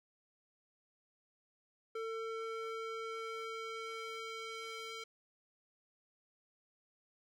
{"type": "tone with band-pass filter sweep", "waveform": "square", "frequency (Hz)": 449.3, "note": "A4", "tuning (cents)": 36, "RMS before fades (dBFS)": -43, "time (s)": [1.95, 5.04], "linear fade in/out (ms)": 5, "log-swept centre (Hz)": [920, 3000], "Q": 0.85, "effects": []}